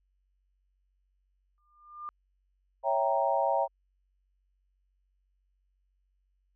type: tone with exponential growth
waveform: sine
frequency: 1200 Hz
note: D6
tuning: 37 cents sharp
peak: -34 dBFS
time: 1.58-2.09 s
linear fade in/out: 0 ms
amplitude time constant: 110 ms
type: chord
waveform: sine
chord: C# diminished seventh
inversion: none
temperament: equal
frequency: 554.4 / 659.3 / 784 / 932.3 Hz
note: C#5 / E5 / G5 / Bb5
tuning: 0 / 0 / 0 / 0 cents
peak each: -30 dBFS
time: 2.83-3.68 s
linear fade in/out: 50 ms
effects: added 47 Hz sine -70 dBFS peak until 6.55 s